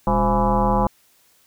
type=tone with frequency modulation; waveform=sine; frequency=520 Hz; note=C5; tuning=11 cents flat; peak=-15 dBFS; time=0.07-0.87 s; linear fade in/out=2 ms; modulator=159 Hz; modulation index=3.4; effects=white hiss -58 dBFS RMS until 1.46 s